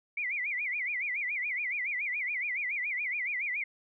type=tone with vibrato; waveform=sine; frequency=2192 Hz; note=C#7; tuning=20 cents flat; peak=-30 dBFS; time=0.17-3.64 s; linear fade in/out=5 ms; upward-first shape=sine; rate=7.1 Hz; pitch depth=200 cents each way; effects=none